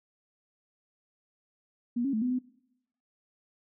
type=tone with pitch steps; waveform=sine; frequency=239.9 / 274.8 / 218.1 / 249.8 / 253 Hz; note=A#3 / C#4 / A3 / B3 / B3; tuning=+50 / -15 / -15 / +20 / +42 cents; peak=-26 dBFS; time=1.96-2.39 s; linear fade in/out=10 ms; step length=86 ms; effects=noise-tail reverb RT60 0.8 s tail -20 dB re dry